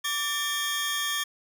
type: tone cluster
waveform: sawtooth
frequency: 1161 / 1791 / 3250 Hz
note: D6 / A6 / G#7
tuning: -20 / +30 / -38 cents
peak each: -30 / -27 / -27 dBFS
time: 0.04-1.24 s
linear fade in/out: 10 ms
effects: none